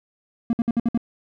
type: tone bursts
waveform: triangle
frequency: 233.1 Hz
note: A#3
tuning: in tune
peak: -15 dBFS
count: 6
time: 0.5-0.976 s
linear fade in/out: 2 ms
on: 31 ms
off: 58 ms
effects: none